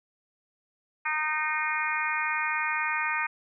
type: harmonic tone with a mistuned harmonic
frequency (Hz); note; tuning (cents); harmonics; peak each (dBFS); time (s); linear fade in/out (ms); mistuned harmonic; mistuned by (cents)
307.9; D#4; -18; 3 / 4 / 5 / 6 / 7 / 8; -33 / -33 / -33 / -33 / -33 / -33; 1.05-3.27; 10; 8; -17
effects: none